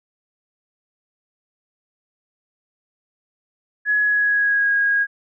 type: tone with pitch glide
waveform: sine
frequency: 1686 to 1639.9 Hz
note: G#6 to G#6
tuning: +26 to -22 cents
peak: -15 dBFS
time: 3.85-5.07 s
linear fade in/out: 50 ms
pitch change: -48 cents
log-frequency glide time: 4-4.73 s
effects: none